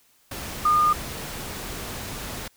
sine tone in noise, 1217 Hz, D#6, 39 cents flat, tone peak -16 dBFS, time 0.65-0.93 s, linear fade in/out 5 ms, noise pink, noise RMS -34 dBFS, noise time 0.31-2.48 s, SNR +15 dB, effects white hiss -61 dBFS RMS until 2.56 s

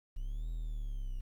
triangle linear two-way sweep, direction up then down, 30.87 to 41.46 to 30.87 Hz, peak -33 dBFS, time 0.16-1.21 s, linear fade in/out 10 ms, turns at 0.5 s, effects 11-bit

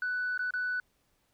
sine tone with dropouts, 1489 Hz, F#6, 11 cents sharp, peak -28 dBFS, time 0.02-0.8 s, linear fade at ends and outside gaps 2 ms, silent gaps 0.377-0.392 / 0.507-0.537 s, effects tanh soft clip ceiling -26 dBFS + pink hiss -73 dBFS RMS until 1.33 s

